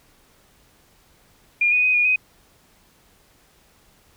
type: tone with pitch steps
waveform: sine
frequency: 2415 / 2479 / 2505 / 2441 / 2509 Hz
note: D7 / D#7 / D#7 / D#7 / D#7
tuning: +48 / -7 / +11 / -34 / +14 cents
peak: -15 dBFS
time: 1.61-2.16 s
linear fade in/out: 5 ms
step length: 110 ms
effects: pink hiss -57 dBFS RMS until 4.16 s